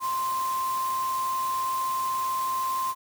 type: tone in noise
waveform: sine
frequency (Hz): 1046.5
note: C6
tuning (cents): 0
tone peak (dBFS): -25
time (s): 0-2.95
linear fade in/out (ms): 50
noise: white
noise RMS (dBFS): -39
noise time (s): 0-2.95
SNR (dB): +11
effects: none